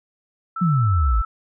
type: tone with vibrato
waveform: sine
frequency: 1318.5 Hz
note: E6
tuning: in tune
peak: -25 dBFS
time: 0.56-1.25 s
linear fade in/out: 5 ms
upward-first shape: square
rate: 8.1 Hz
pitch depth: 10 cents each way
type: exponential sweep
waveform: sine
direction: down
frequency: 186.4 to 49.67 Hz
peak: -15 dBFS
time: 0.61-1.22 s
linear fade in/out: 10 ms
effects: none